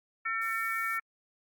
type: harmonic tone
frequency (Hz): 450.7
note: A4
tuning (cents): +42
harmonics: 3 / 4 / 5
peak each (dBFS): -33 / -34 / -35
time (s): 0.25-1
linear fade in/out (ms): 10
type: noise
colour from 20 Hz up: violet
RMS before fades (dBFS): -46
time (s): 0.41-0.98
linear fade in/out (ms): 10
effects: AAC 64 kbps